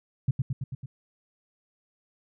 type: tone with echo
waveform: sine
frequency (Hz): 130.8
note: C3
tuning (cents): 0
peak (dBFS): -19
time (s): 0.28-0.31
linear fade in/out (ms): 5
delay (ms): 110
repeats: 5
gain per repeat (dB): -3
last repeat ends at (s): 0.86
effects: none